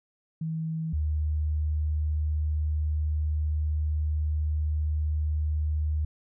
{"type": "tone pair in turn", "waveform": "sine", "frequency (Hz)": [160.6, 76.3], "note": ["E3", "D#2"], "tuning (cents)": [-45, -33], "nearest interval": "octave + minor second", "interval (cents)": 1288, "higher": "first", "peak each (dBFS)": [-28, -24], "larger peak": "second", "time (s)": [[0.41, 0.93], [0.93, 6.05]], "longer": "second", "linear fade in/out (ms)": 5, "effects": []}